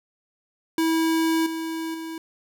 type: tone with level steps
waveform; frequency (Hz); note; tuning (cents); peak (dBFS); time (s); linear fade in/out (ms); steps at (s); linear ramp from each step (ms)
square; 324.8; E4; -26; -20 / -28 / -32; 0.78-2.18; 2; 1.46 / 1.94; 5
effects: none